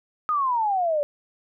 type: exponential sweep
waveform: sine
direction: down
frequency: 1264 to 569 Hz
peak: -20 dBFS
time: 0.29-1.03 s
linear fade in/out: 0 ms
effects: none